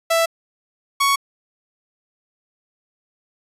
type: tone pair in turn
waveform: sawtooth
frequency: 662 / 1113.3 Hz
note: E5 / C#6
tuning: +7 / +7 cents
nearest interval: major sixth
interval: 900 cents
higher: second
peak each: -11 dBFS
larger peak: neither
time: 0.1-0.26 / 1-1.16 s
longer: neither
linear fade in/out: 10 ms
effects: resampled to 32000 Hz